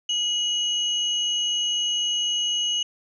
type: tone pair together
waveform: sine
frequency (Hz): 2912 / 6344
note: F#7 / G8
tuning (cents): -28 / +20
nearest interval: octave + minor second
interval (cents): 1348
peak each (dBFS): -22 / -31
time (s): 0.09-2.83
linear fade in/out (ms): 5
effects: none